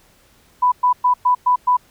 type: tone bursts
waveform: sine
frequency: 993 Hz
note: B5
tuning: 9 cents sharp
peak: -11 dBFS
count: 6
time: 0.62-1.77 s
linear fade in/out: 10 ms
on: 100 ms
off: 110 ms
effects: pink hiss -54 dBFS RMS until 1.9 s